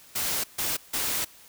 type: noise bursts at uneven times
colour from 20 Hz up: white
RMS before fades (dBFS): -28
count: 3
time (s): 0.15-0.44 / 0.58-0.77 / 0.93-1.25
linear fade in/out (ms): 10
effects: white hiss -52 dBFS RMS until 1.48 s